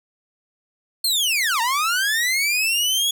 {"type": "linear two-way sweep", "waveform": "sawtooth", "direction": "down then up", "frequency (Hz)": [4346, 894, 3381], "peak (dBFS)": -15, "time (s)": [1.04, 3.11], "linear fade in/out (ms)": 5, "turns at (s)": 1.61, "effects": []}